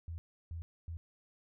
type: tone bursts at uneven times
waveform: sine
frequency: 83.2 Hz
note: E2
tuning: 17 cents sharp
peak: -39 dBFS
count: 3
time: 0.08-0.18 / 0.51-0.62 / 0.88-0.97 s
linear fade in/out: 0 ms
effects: none